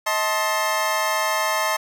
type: chord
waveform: 25% pulse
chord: A diminished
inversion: second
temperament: just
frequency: 633.6 / 880 / 1056 Hz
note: Eb5 / A5 / C6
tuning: +31 / 0 / +16 cents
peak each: -21 dBFS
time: 0.06-1.77 s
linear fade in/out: 10 ms
effects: none